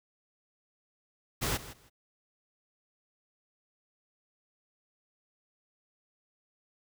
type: noise with echo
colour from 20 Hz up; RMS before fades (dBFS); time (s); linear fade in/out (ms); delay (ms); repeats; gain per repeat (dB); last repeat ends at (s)
pink; -31; 1.41-1.58; 20; 160; 2; -15; 1.9
effects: none